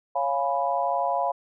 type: chord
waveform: sine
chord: C# dominant seventh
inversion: none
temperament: equal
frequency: 554.4 / 698.5 / 830.6 / 987.8 Hz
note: C#5 / E#5 / G#5 / B5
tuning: 0 / 0 / 0 / 0 cents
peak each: -29 / -26 / -29 / -28 dBFS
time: 0.15-1.32 s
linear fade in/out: 10 ms
effects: none